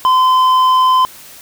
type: tone with tanh clipping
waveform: triangle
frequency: 1026 Hz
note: C6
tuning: 34 cents flat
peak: -9 dBFS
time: 0.05-1.05 s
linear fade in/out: 0 ms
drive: 11 dB
effects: white hiss -37 dBFS RMS until 1.41 s